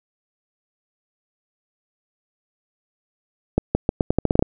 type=accelerating click train; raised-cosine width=2 ms; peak=-3 dBFS; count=11; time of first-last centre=3.58-4.425 s; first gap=170 ms; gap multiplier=0.83; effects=none